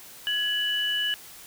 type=tone pair together; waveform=sine; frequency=1678.1 / 2960 Hz; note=G#6 / F#7; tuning=+18 / 0 cents; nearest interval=minor seventh; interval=982 cents; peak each=-29 / -25 dBFS; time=0.27-1.14 s; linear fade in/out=0 ms; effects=white hiss -46 dBFS RMS until 1.46 s